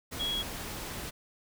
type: tone in noise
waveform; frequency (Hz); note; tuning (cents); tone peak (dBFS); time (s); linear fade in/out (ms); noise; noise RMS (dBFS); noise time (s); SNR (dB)
sine; 3322; G#7; 0; -30; 0.19-0.43; 20; pink; -39; 0.11-1.11; +6
effects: none